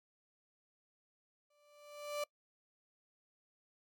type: tone with exponential growth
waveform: 35% pulse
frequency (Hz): 587.3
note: D5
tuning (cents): 0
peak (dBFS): -33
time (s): 1.5-2.24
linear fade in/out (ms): 5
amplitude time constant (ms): 160
effects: noise-tail reverb RT60 0.1 s tail -24 dB re dry